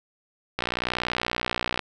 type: click train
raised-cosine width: 0.3 ms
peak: -9 dBFS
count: 74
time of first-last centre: 0.59-1.793 s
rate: 60.7 Hz
effects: none